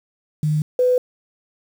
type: tone pair in turn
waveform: sine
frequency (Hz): 152.3 / 500.3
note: D#3 / B4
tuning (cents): -37 / +22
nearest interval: octave + major sixth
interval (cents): 2059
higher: second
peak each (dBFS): -16 / -13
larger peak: second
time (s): 0.43-0.62 / 0.79-0.98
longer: neither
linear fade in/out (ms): 2
effects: 7-bit